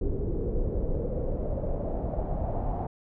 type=noise with low-pass filter sweep; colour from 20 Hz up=brown; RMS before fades=-29 dBFS; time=0.01-2.87 s; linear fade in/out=5 ms; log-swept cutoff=400 to 780 Hz; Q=4.2; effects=none